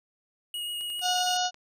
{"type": "tone with vibrato", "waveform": "square", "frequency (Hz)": 2883, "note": "F#7", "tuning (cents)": -46, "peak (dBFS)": -32, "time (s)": [0.54, 1.37], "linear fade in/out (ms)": 2, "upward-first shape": "sine", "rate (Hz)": 7.4, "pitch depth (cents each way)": 12}
{"type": "click train", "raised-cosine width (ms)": 0.2, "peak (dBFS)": -32, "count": 9, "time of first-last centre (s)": [0.81, 1.544], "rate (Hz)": 10.9}
{"type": "harmonic tone", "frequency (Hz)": 727, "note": "F#5", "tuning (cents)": -31, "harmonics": [1, 2, 4, 5, 6, 7, 8, 9], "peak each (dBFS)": [-27, -35, -32, -37, -36, -37, -36, -38], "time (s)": [1.01, 1.51], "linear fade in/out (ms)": 50}
{"effects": []}